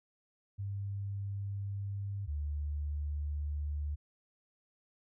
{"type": "tone pair in turn", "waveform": "sine", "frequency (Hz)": [99.6, 73.67], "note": ["G2", "D2"], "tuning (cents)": [28, 6], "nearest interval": "perfect fourth", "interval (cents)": 522, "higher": "first", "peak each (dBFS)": [-35, -33], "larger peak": "second", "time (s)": [[0.58, 2.27], [2.27, 3.96]], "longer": "neither", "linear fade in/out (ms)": 20, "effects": []}